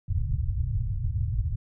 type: low-pass noise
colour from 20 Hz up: white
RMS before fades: -27 dBFS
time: 0.08-1.56 s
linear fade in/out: 10 ms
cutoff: 120 Hz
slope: 48 dB/octave
effects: none